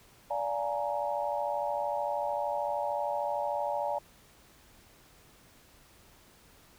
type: chord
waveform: sine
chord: Bb dominant seventh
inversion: first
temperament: just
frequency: 582.7 / 699.2 / 839.1 / 932.3 Hz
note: D5 / F5 / Ab5 / Bb5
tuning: -14 / +2 / +18 / 0 cents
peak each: -33 / -37 / -34 / -36 dBFS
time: 0.3-3.99 s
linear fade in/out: 10 ms
effects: pink hiss -59 dBFS RMS until 6.78 s